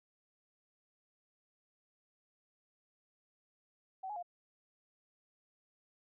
sine tone with pitch steps, 760 / 838 / 703 Hz, F#5 / G#5 / F5, +46 / +15 / +11 cents, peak -39 dBFS, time 4.03-4.228 s, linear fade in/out 10 ms, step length 66 ms, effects none

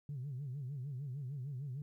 sine tone with vibrato, 135.1 Hz, C#3, 44 cents flat, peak -38 dBFS, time 0.09-1.82 s, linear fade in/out 2 ms, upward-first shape sine, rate 6.6 Hz, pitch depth 160 cents each way, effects tanh soft clip ceiling -36 dBFS + 13-bit

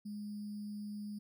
sine tone with sample-and-hold, 207.7 Hz, G#3, in tune, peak -40 dBFS, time 0.05-1.19 s, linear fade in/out 10 ms, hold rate 4900 Hz, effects none

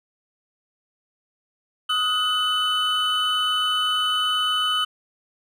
triangle tone cluster, 1259 / 1464 / 3007 Hz, D#6 / F#6 / F#7, +20 / -19 / +27 cents, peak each -23 / -29 / -20 dBFS, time 1.89-4.85 s, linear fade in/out 10 ms, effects none

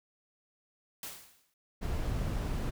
white noise with exponential decay, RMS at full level -39 dBFS, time 1.03-1.54 s, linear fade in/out 2 ms, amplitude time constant 110 ms
brown noise, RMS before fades -33 dBFS, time 1.81-2.71 s, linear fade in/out 20 ms
effects none

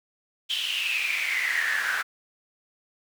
brown noise with high-pass filter sweep, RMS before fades -27 dBFS, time 0.49-2.03 s, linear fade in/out 20 ms, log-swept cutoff 3200 to 1500 Hz, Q 9.3, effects none

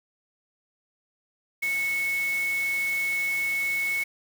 sine tone in noise, 2204 Hz, C#7, 11 cents flat, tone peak -24 dBFS, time 1.62-4.04 s, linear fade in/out 10 ms, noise white, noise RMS -39 dBFS, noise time 1.62-4.04 s, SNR +12 dB, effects none

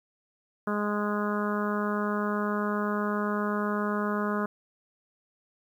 harmonic tone, 207.7 Hz, G#3, in tune, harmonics 1 / 2 / 3 / 4 / 5 / 6 / 7 / 8, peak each -29 / -33 / -36 / -43 / -35 / -35 / -37 / -44 dBFS, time 0.67-4.46 s, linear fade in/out 5 ms, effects 10-bit

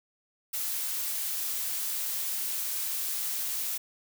blue noise, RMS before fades -32 dBFS, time 0.53-3.78 s, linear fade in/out 10 ms, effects none

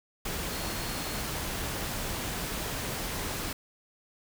sine tone in noise, 4287 Hz, C8, 41 cents sharp, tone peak -45 dBFS, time 0.52-1.21 s, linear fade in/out 5 ms, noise pink, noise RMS -34 dBFS, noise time 0.25-3.53 s, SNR -14 dB, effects none

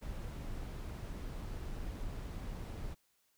brown noise, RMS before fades -42 dBFS, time 0.01-2.95 s, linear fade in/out 20 ms, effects white hiss -75 dBFS RMS until 3.37 s

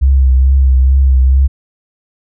sine tone with vibrato, 66 Hz, C2, 16 cents sharp, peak -5 dBFS, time 0.01-1.48 s, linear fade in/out 20 ms, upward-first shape triangle, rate 2.3 Hz, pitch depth 48 cents each way, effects none

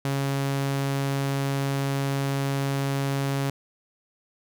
sawtooth tone, 138 Hz, C#3, 7 cents flat, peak -20 dBFS, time 0.05-3.5 s, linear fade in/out 2 ms, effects none

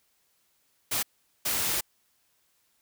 white noise bursts at uneven times, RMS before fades -28 dBFS, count 2, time 0.91-1.03 / 1.45-1.81 s, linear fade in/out 10 ms, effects white hiss -70 dBFS RMS until 2.81 s

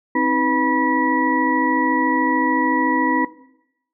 sine tone cluster, 262.1 / 315.8 / 494.1 / 974 / 1939 Hz, C4 / D#4 / B4 / B5 / B6, +3 / +26 / +1 / -24 / -32 cents, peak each -21 / -21 / -27 / -21 / -24 dBFS, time 0.15-3.25 s, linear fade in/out 5 ms, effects noise-tail reverb RT60 0.8 s tail -17 dB re dry

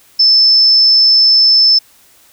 sine tone, 5270 Hz, E8, 1 cent flat, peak -5 dBFS, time 0.19-1.79 s, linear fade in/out 10 ms, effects white hiss -47 dBFS RMS until 2.32 s

